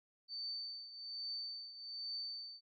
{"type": "tone with tremolo", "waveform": "sine", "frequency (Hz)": 4558, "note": "C#8", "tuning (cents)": 47, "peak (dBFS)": -39, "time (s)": [0.28, 2.61], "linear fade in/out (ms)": 50, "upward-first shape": "triangle", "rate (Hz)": 1.2, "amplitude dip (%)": 75, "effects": []}